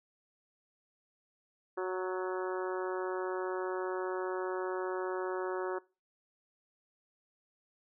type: harmonic tone with a mistuned harmonic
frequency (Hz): 185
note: F#3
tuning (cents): 0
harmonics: 2 / 3 / 4 / 5 / 6 / 7 / 8 / 9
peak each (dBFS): -34 / -41 / -45 / -44 / -44 / -46 / -47 / -50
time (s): 1.77-5.79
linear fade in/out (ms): 10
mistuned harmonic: 9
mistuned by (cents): +27
effects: noise-tail reverb RT60 0.3 s tail -22 dB re dry